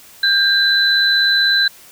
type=tone pair together; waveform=sine; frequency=1592 / 4012 Hz; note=G6 / B7; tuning=+26 / +26 cents; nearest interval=octave + major third; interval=1600 cents; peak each=-14 dBFS; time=0.23-1.68 s; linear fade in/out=5 ms; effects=white hiss -43 dBFS RMS until 1.91 s